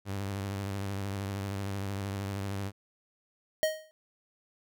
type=tone with vibrato; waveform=sawtooth; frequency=98.8 Hz; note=G2; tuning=14 cents sharp; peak=-29 dBFS; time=0.05-2.72 s; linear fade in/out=50 ms; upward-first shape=sine; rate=13 Hz; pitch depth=46 cents each way
type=tone with exponential decay; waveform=square; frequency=626 Hz; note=D#5; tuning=10 cents sharp; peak=-22 dBFS; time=3.63-3.91 s; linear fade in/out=0 ms; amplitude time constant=59 ms
effects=none